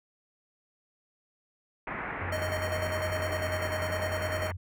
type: low-pass noise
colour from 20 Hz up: white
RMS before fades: -36 dBFS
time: 1.87-4.52 s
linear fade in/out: 2 ms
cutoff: 2200 Hz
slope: 48 dB/octave
type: tone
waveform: sine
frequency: 90.4 Hz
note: F#2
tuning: 40 cents flat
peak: -34 dBFS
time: 2.21-4.57 s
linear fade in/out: 10 ms
type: tone with tremolo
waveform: square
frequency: 622.3 Hz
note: D#5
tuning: in tune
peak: -31 dBFS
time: 2.32-4.51 s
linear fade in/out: 5 ms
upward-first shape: square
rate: 10 Hz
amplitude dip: 55%
effects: none